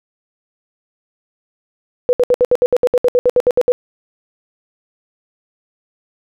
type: tone bursts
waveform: sine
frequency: 493.9 Hz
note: B4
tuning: in tune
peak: -8 dBFS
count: 16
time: 2.09-3.72 s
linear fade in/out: 0 ms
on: 40 ms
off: 66 ms
effects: none